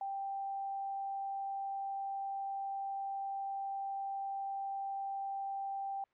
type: tone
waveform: sine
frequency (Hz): 786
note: G5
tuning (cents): +4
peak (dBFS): -36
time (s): 0.01-6.04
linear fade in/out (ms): 2
effects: white hiss -75 dBFS RMS until 6.13 s + low-pass 2000 Hz 12 dB/octave